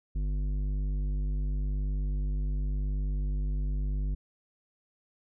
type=tone with tanh clipping; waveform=triangle; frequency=49.54 Hz; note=G1; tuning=19 cents sharp; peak=-29 dBFS; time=0.15-4.15 s; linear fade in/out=10 ms; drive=15 dB; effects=none